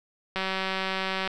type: click train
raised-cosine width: 0.3 ms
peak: -13 dBFS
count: 175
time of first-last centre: 0.36-1.276 s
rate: 190 Hz
effects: none